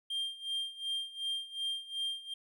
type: tone with tremolo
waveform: triangle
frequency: 3190 Hz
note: G7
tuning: 30 cents sharp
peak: -30 dBFS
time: 0.1-2.34 s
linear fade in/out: 5 ms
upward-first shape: sine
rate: 2.7 Hz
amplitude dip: 85%
effects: none